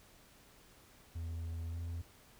triangle tone with pitch glide, 83 to 84.6 Hz, E2 to E2, +12 to +45 cents, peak -36 dBFS, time 1.15-2.02 s, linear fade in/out 10 ms, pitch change +33 cents, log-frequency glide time 1.7-1.77 s, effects pink hiss -62 dBFS RMS until 2.39 s

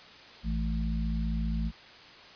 harmonic tone, 55 Hz, A1, in tune, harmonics 1 / 3 / 4, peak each -29 / -34 / -35 dBFS, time 0.43-1.72 s, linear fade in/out 50 ms, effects white hiss -50 dBFS RMS until 2.35 s + resampled to 11025 Hz

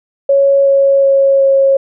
sine tone with pitch steps, 554 / 550.8 / 547.6 / 544.5 Hz, C#5 / C#5 / C#5 / C#5, -1 / -11 / -21 / -31 cents, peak -6 dBFS, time 0.29-1.77 s, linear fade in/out 5 ms, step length 370 ms, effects none

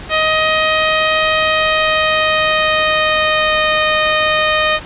10% pulse tone with pitch glide, 627 to 617.7 Hz, D#5 to D#5, +13 to -13 cents, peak -3 dBFS, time 0.09-4.8 s, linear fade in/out 50 ms, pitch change -26 cents, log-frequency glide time 1.41-3.74 s, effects pink hiss -31 dBFS RMS until 4.85 s + resampled to 8000 Hz

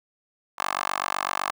10% pulse tone with high-pass filter, 47.9 Hz, G1, 39 cents flat, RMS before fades -28 dBFS, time 0.58-1.51 s, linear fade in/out 10 ms, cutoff 1000 Hz, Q 3.3, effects none

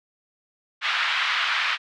pink band-pass noise, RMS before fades -24 dBFS, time 0.81-1.78 s, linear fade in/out 50 ms, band 1200 to 3600 Hz, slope 24 dB/octave, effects none

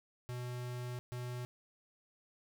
square tone bursts at uneven times, 123.47 Hz, B2, in tune, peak -40 dBFS, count 2, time 0.29-0.99 / 1.12-1.45 s, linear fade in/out 0 ms, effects none

